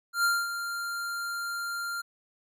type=tone with ADSR envelope; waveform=square; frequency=1392 Hz; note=F6; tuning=6 cents flat; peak=-22 dBFS; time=0.13-2.02 s; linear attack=110 ms; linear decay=230 ms; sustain=-10 dB; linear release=15 ms; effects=none

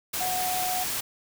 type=tone in noise; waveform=sine; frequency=734 Hz; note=F#5; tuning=14 cents flat; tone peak=-28 dBFS; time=0.2-0.84 s; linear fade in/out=10 ms; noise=white; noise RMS=-30 dBFS; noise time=0.13-1.01 s; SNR=-1 dB; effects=none

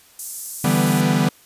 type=band-pass noise; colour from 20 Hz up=white; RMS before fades=-32 dBFS; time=0.19-1.01 s; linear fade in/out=2 ms; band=6500 to 13000 Hz; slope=24 dB/octave
type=chord; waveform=45% pulse; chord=E minor seventh; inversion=third; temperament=equal with one note detuned; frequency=146.83 / 165.96 / 196 / 246.9 Hz; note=D3 / E3 / G3 / B3; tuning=0 / +12 / 0 / 0 cents; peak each=-21 dBFS; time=0.64-1.29 s; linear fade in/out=5 ms
effects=white hiss -51 dBFS RMS until 1.45 s + resampled to 32000 Hz

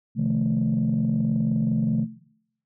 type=chord; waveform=sine; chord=F dominant seventh; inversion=second; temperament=equal with one note detuned; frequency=130.06 / 155.56 / 174.61 / 220 Hz; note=C3 / Eb3 / F3 / A3; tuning=-10 / 0 / 0 / 0 cents; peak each=-26 / -26 / -28 / -23 dBFS; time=0.15-2.07 s; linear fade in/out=50 ms; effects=noise-tail reverb RT60 0.7 s tail -18 dB re dry + tanh soft clip ceiling -15 dBFS

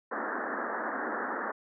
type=band-pass noise; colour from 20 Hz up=white; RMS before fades=-34 dBFS; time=0.11-1.52 s; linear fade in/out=10 ms; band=210 to 1800 Hz; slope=96 dB/octave; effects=none

